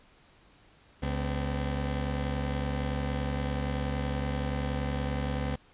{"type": "tone pair together", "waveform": "20% pulse", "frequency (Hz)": [70.6, 255.5], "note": ["C#2", "C4"], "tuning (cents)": [32, -41], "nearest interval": "octave + minor seventh", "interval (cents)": 2227, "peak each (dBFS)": [-25, -31], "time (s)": [1.02, 5.56], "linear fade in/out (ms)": 10, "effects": ["pink hiss -60 dBFS RMS until 5.73 s", "resampled to 8000 Hz"]}